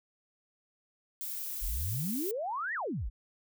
violet noise, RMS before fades -38 dBFS, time 1.21-2.31 s, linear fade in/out 0 ms
sine exponential two-way sweep, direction up then down, 36.71 to 1975.5 to 36.71 Hz, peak -32 dBFS, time 1.61-3.1 s, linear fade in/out 20 ms, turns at 2.74 s
effects none

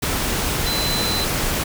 sine tone in noise, 4033 Hz, B7, 36 cents sharp, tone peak -23 dBFS, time 0.66-1.25 s, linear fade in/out 10 ms, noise pink, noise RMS -22 dBFS, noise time 0.02-1.64 s, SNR -4 dB, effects none

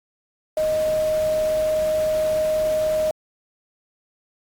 sine tone in noise, 622.3 Hz, D#5, in tune, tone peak -18 dBFS, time 0.57-3.11 s, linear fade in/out 2 ms, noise pink, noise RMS -36 dBFS, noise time 0.57-3.11 s, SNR +15 dB, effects AAC 64 kbps

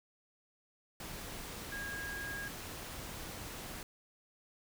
sine tone in noise, 1634 Hz, G#6, 29 cents flat, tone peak -40 dBFS, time 1.72-2.48 s, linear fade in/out 2 ms, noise pink, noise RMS -45 dBFS, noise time 1-3.83 s, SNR +2 dB, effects none

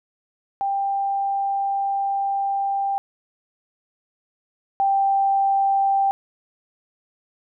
sine tone pair in turn, 791 / 786 Hz, G5 / G5, +15 / +4 cents, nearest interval unison, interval 11 cents, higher first, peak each -20 / -16 dBFS, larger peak second, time 0.61-2.98 / 4.8-6.11 s, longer first, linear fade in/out 0 ms, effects none

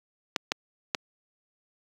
clicks, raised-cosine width 0.2 ms, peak -7 dBFS, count 3, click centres 0.362 / 0.519 / 0.948 s, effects high-pass 200 Hz 12 dB/octave + 8-bit

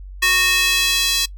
square tone with high-pass filter sweep, 368.9 Hz, F#4, 5 cents flat, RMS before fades -17 dBFS, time 0.22-1.26 s, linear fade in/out 10 ms, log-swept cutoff 2000 to 3900 Hz, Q 1.7, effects noise-tail reverb RT60 0.1 s tail -23 dB re dry + added 47 Hz sine -32 dBFS peak until 1.37 s

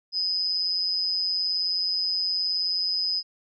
sine tone with amplitude modulation, 5030 Hz, D#8, 18 cents sharp, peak -20 dBFS, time 0.12-3.23 s, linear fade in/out 50 ms, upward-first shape sine, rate 179 Hz, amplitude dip 70%, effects none

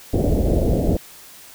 pink low-pass noise, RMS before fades -18 dBFS, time 0.13-0.97 s, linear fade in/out 5 ms, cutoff 650 Hz, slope 48 dB/octave, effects white hiss -43 dBFS RMS until 1.54 s

